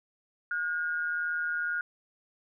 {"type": "tone pair together", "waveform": "sine", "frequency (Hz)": [1438.1, 1600], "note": ["F#6", "G6"], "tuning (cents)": [-50, 35], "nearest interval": "major second", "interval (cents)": 185, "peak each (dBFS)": [-29, -36], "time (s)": [0.51, 1.81], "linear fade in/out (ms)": 2, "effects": []}